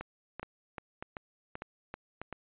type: two click trains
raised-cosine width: 0.5 ms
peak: -24 / -24 dBFS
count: 7 / 4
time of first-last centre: 0.01-2.327 / 0.43-2.216 s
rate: 2.59 / 1.68 Hz
effects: resampled to 8000 Hz